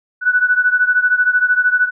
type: beating tone pair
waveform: sine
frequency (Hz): 1480 / 1493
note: F#6 / F#6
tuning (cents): 0 / +15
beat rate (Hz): 13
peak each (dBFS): -13 / -16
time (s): 0.21-1.91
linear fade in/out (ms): 50
effects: none